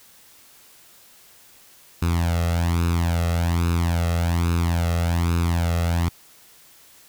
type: tone with flanger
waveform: sawtooth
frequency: 85.1 Hz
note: F2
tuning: 44 cents flat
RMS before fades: -21 dBFS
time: 2.02-6.09 s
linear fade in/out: 5 ms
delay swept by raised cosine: 0.77 to 1.55 ms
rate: 1.2 Hz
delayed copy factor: +0.75
effects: white hiss -51 dBFS RMS until 7.08 s